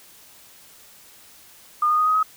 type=tone with pitch steps; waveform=sine; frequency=1216 / 1229.4 / 1243 / 1256.7 / 1270.6 Hz; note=D#6 / D#6 / D#6 / D#6 / D#6; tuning=-40 / -21 / -2 / +17 / +36 cents; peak=-16 dBFS; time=1.82-2.23 s; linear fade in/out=5 ms; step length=82 ms; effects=white hiss -49 dBFS RMS until 2.36 s